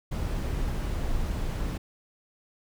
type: noise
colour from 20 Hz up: brown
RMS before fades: -29 dBFS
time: 0.11-1.78 s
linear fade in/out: 10 ms
effects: none